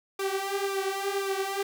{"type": "tone with flanger", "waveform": "sawtooth", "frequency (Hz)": 392, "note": "G4", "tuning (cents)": 0, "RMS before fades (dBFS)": -30, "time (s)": [0.19, 1.63], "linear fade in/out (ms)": 5, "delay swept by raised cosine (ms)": [1.7, 6.7], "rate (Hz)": 1.9, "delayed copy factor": 0.8, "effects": []}